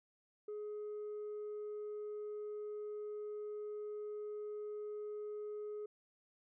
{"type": "tone", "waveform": "sine", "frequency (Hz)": 420, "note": "G#4", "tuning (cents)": 19, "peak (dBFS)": -39, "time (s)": [0.48, 5.86], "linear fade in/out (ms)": 5, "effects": ["tanh soft clip ceiling -40 dBFS"]}